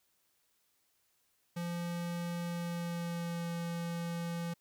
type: tone with pitch glide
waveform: square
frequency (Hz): 172.3 to 169.93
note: F3 to F3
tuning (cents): -23 to -47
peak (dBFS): -36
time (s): 1.56-4.54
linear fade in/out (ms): 10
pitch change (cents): -24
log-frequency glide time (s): 2.43-3.51
effects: white hiss -75 dBFS RMS until 4.6 s